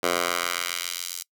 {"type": "tone with high-pass filter sweep", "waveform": "10% pulse", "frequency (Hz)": 87.31, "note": "F2", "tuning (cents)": 0, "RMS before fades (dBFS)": -28, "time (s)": [0.03, 1.23], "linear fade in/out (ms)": 5, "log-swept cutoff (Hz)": [500, 6200], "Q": 0.8, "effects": ["noise-tail reverb RT60 0.1 s tail -24 dB re dry"]}